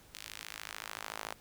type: tone with high-pass filter sweep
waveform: sawtooth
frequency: 53.6 Hz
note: A1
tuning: 45 cents flat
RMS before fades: -45 dBFS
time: 0.14-1.34 s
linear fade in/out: 5 ms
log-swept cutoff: 2900 to 760 Hz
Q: 0.95
effects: pink hiss -60 dBFS RMS until 1.4 s